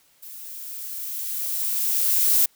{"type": "noise with level ramp", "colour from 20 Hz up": "violet", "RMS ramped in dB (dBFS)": [-40, -17], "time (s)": [0.22, 2.46], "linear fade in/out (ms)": 10, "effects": ["white hiss -60 dBFS RMS until 2.55 s"]}